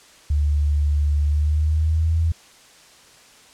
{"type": "tone with pitch glide", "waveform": "sine", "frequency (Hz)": [73.42, 81.94], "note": ["D2", "E2"], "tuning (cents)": [0, -10], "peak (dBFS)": -16, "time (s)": [0.3, 2.32], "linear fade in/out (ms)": 5, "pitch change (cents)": 190, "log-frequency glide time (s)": [1.25, 2.2], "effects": ["white hiss -49 dBFS RMS until 3.53 s", "low-pass 8000 Hz 12 dB/octave"]}